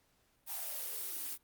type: noise with high-pass filter sweep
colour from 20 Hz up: blue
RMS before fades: -40 dBFS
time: 0.46-1.38 s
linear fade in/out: 50 ms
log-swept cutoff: 840 to 240 Hz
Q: 5.6
effects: pink hiss -73 dBFS RMS until 1.43 s + Opus 48 kbps